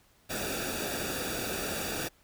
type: noise with comb filter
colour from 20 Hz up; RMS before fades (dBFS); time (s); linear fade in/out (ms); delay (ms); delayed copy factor
pink; -34; 0.29-2.09; 20; 0.96; -0.75
effects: pink hiss -64 dBFS RMS until 2.23 s